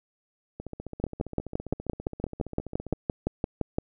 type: two click trains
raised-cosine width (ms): 2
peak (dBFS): -12 / -23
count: 17 / 36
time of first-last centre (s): 1.04-3.784 / 0.6-2.933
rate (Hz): 5.83 / 15
effects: none